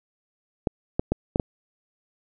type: clicks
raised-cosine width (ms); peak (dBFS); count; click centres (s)
2; -8; 5; 0.672 / 0.995 / 1.12 / 1.359 / 1.398
effects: none